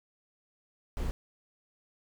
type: noise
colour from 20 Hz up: brown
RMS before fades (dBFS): -32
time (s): 0.97-1.11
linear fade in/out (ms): 0
effects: none